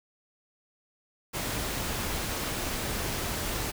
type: noise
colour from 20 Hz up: pink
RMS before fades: -32 dBFS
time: 1.33-3.72 s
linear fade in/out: 20 ms
effects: none